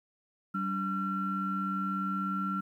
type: tone cluster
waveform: sine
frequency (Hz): 192.2 / 288.7 / 1360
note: G3 / D4 / F6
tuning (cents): -34 / -30 / -46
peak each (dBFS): -32 / -40 / -32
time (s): 0.54-2.61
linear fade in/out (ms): 10
effects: tanh soft clip ceiling -21 dBFS + 11-bit